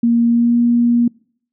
sine tone with pitch glide, 234.4 to 237.9 Hz, A#3 to A#3, +10 to +35 cents, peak -10 dBFS, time 0.03-1.08 s, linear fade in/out 5 ms, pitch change +25 cents, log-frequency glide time 0.27-0.57 s, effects noise-tail reverb RT60 0.6 s tail -26 dB re dry

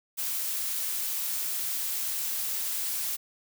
blue noise, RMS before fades -31 dBFS, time 0.17-3.17 s, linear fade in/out 20 ms, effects none

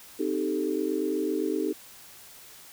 sine chord, A half-diminished seventh, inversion first, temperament equal, 261.6 / 311.1 / 392 / 440 Hz, C4 / Eb4 / G4 / A4, 0 / 0 / 0 / 0 cents, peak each -34 / -29 / -30 / -32 dBFS, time 0.19-1.73 s, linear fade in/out 10 ms, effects white hiss -49 dBFS RMS until 2.72 s

